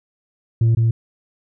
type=tone with echo; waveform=sine; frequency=114.3 Hz; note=A#2; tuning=34 cents flat; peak=-9 dBFS; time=0.61-0.75 s; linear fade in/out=5 ms; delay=160 ms; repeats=1; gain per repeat=-2 dB; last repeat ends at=0.91 s; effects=tanh soft clip ceiling -11 dBFS